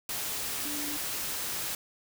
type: tone in noise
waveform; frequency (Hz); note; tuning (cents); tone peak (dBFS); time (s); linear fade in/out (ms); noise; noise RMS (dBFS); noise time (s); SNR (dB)
sine; 293.7; D4; 0; -39; 0.65-0.97; 2; white; -34; 0.09-1.75; -8
effects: none